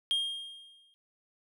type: tone with exponential decay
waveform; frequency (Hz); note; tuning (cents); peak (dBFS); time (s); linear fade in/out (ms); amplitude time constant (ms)
triangle; 3225; G7; +48; -23; 0.11-0.94; 0; 180
effects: none